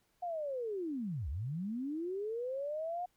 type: linear two-way sweep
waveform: sine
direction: down then up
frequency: 726 to 61.74 to 726 Hz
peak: -35 dBFS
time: 0.22-3.06 s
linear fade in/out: 10 ms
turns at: 1.29 s
effects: pink hiss -75 dBFS RMS until 3.16 s